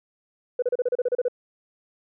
sine tone bursts, 493.9 Hz, B4, in tune, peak -18 dBFS, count 11, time 0.59-1.283 s, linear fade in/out 5 ms, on 33 ms, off 33 ms, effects tanh soft clip ceiling -16 dBFS

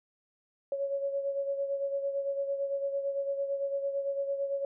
sine beating tone pair, 554.4 / 563.3 Hz, C#5 / C#5, 0 / +28 cents, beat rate 8.9 Hz, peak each -30 / -38 dBFS, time 0.72-4.65 s, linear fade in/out 2 ms, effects none

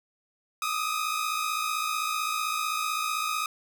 sawtooth tone pair together, 1219 / 1274.7 Hz, D#6 / D#6, -36 / +41 cents, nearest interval minor second, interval 77 cents, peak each -27 / -26 dBFS, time 0.62-3.46 s, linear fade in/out 2 ms, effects none

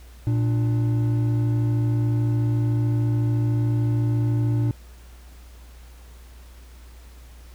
triangle tone pair together, 116.54 / 295.9 Hz, A#2 / D4, 0 / +13 cents, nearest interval octave + major third, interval 1613 cents, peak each -17 / -27 dBFS, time 0.27-4.71 s, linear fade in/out 0 ms, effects added 60 Hz sine -42 dBFS peak until 7.54 s + pink hiss -53 dBFS RMS until 7.54 s

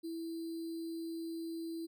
sine tone with sample-and-hold, 329.6 Hz, E4, in tune, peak -38 dBFS, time 0.03-1.87 s, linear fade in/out 20 ms, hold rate 4410 Hz, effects none

